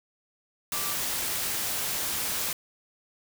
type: tone in noise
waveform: sine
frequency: 1174.7 Hz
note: D6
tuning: in tune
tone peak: -39 dBFS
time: 0.73-0.94 s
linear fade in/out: 2 ms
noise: white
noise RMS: -30 dBFS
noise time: 0.72-2.53 s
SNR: -12 dB
effects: none